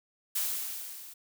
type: noise with level ramp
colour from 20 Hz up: blue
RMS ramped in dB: -29 to -48 dBFS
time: 0.35-1.14 s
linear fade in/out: 10 ms
effects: none